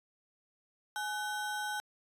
square ring-modulated tone, 1171 Hz, D6, 5 cents flat, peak -32 dBFS, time 0.96-1.8 s, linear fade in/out 0 ms, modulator 333 Hz, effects resampled to 32000 Hz

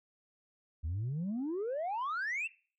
sine exponential sweep, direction up, 73.42 to 2794 Hz, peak -31 dBFS, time 0.83-2.48 s, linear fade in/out 20 ms, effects noise-tail reverb RT60 0.4 s tail -21 dB re dry + tanh soft clip ceiling -31 dBFS

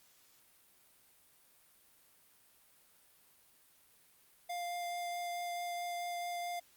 square tone with vibrato, 700 Hz, F5, 4 cents sharp, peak -38 dBFS, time 4.49-6.6 s, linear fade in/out 10 ms, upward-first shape triangle, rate 4.6 Hz, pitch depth 9 cents each way, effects white hiss -66 dBFS RMS until 6.76 s + Opus 48 kbps

